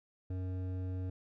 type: tone with hard clipping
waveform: triangle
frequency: 92.5 Hz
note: F#2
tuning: in tune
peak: -37 dBFS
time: 0.3-1.1 s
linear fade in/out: 5 ms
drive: 15 dB
effects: none